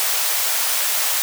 white high-pass noise, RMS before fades -20 dBFS, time 0-1.22 s, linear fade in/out 0 ms, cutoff 550 Hz, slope 24 dB/octave, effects none

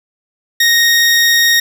20% pulse tone, 1864.7 Hz, A#6, in tune, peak -3 dBFS, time 0.6-1.6 s, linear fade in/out 5 ms, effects none

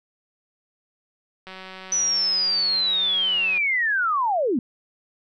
click train, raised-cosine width 0.3 ms, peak -23 dBFS, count 397, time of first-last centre 1.47-3.576 s, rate 188 Hz
sine linear sweep, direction down, 6000 to 211.3 Hz, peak -19 dBFS, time 1.92-4.59 s, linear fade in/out 2 ms
effects none

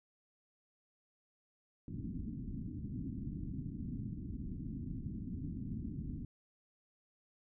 white low-pass noise, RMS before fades -42 dBFS, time 1.88-6.25 s, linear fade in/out 2 ms, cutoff 280 Hz, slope 48 dB/octave, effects none

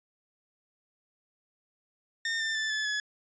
sawtooth tone with pitch steps, 1821 / 1789.7 / 1759 / 1728.8 / 1699.1 Hz, A#6 / A6 / A6 / A6 / G#6, -41 / +29 / -1 / -31 / +39 cents, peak -25 dBFS, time 2.25-3 s, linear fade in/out 2 ms, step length 150 ms, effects resampled to 16000 Hz

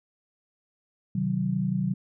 sine chord, C diminished, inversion none, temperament just, 130.81 / 156.98 / 188.37 Hz, C3 / Eb3 / Gb3, 0 / +16 / +31 cents, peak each -30 / -30 / -26 dBFS, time 1.15-1.94 s, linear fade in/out 5 ms, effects none

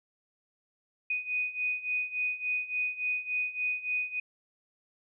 sine beating tone pair, 2486 / 2489.5 Hz, D#7 / D#7, -2 / 0 cents, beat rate 3.5 Hz, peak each -34 / -31 dBFS, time 1.1-4.2 s, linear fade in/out 5 ms, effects none

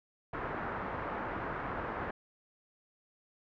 white low-pass noise, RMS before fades -38 dBFS, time 0.33-2.11 s, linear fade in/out 5 ms, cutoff 1500 Hz, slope 24 dB/octave, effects none

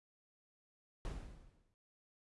brown noise with exponential decay, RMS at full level -39 dBFS, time 1.05-1.74 s, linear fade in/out 0 ms, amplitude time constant 150 ms, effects resampled to 24000 Hz

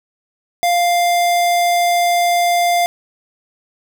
square tone, 698.5 Hz, F5, in tune, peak -13 dBFS, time 0.63-2.86 s, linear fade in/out 0 ms, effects none

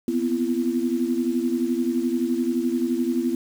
sine tone cluster, 243.4 / 255 / 337.4 Hz, B3 / C4 / E4, -25 / -44 / +40 cents, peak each -25 dBFS, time 0.08-3.35 s, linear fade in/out 2 ms, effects 7-bit

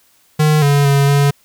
square tone with pitch steps, 152.9 / 142.6 / 140.2 / 141.9 Hz, D#3 / C#3 / C#3 / C#3, -30 / +49 / +20 / +41 cents, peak -10 dBFS, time 0.39-1.31 s, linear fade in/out 10 ms, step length 230 ms, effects white hiss -54 dBFS RMS until 1.44 s

